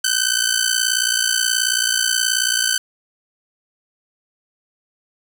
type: ring-modulated tone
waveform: 10% pulse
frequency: 1527 Hz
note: G6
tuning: 46 cents flat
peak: -5 dBFS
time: 0.04-2.78 s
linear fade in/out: 5 ms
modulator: 29.3 Hz
effects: none